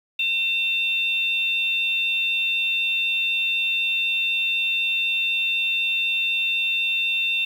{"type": "tone pair together", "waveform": "sine", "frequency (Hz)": [2700, 3604], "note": ["E7", "A7"], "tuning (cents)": [41, 41], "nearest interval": "perfect fourth", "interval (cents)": 500, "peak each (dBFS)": [-21, -26], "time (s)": [0.19, 7.45], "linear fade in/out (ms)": 5, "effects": ["8-bit"]}